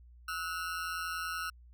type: ring-modulated tone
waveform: 40% pulse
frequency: 1379 Hz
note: F6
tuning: 22 cents flat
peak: -31 dBFS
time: 0.28-1.5 s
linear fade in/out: 5 ms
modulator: 85.2 Hz
effects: added 60 Hz sine -53 dBFS peak until 1.73 s